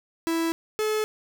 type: tone pair in turn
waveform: 45% pulse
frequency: 329.6 / 430.2 Hz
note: E4 / A4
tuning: 0 / -39 cents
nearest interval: perfect fourth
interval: 461 cents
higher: second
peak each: -23 dBFS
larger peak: neither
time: 0.27-0.52 / 0.79-1.04 s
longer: neither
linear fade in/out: 0 ms
effects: none